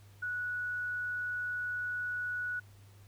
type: tone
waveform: sine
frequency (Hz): 1470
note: F#6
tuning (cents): -12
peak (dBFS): -33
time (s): 0.22-2.6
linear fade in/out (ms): 10
effects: added 100 Hz sine -54 dBFS peak until 3.07 s + pink hiss -64 dBFS RMS until 3.07 s